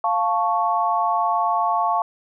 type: chord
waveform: sine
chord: F augmented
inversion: none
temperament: equal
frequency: 698.5 / 880 / 1108.7 Hz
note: F5 / A5 / C#6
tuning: 0 / 0 / 0 cents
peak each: -22 dBFS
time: 0.04-2.02 s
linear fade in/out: 2 ms
effects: none